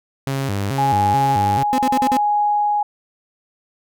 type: tone with vibrato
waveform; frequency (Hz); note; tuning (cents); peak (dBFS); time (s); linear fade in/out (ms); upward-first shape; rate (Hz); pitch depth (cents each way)
sawtooth; 116.54; A#2; 0; -16; 0.27-1.63; 0; square; 2.3; 270
type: tone with tremolo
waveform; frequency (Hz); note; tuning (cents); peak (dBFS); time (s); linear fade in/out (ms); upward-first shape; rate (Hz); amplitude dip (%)
sine; 830.6; G#5; 0; -14; 0.78-2.83; 5; triangle; 0.77; 25
type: tone bursts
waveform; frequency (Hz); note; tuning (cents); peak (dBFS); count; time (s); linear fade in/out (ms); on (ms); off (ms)
35% pulse; 257.7; C4; -26; -16; 5; 1.73-2.169; 0; 51; 46
effects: none